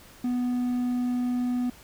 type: tone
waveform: triangle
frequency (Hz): 246.9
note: B3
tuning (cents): 0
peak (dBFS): -22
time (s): 0.24-1.7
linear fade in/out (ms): 5
effects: pink hiss -51 dBFS RMS until 1.83 s